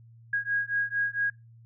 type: beating tone pair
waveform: sine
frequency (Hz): 1640 / 1644.4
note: G#6 / G#6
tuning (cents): -22 / -18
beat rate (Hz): 4.4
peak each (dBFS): -29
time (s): 0.33-1.3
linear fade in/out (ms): 5
effects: noise-tail reverb RT60 0.2 s tail -21 dB re dry + added 115 Hz sine -50 dBFS peak until 1.65 s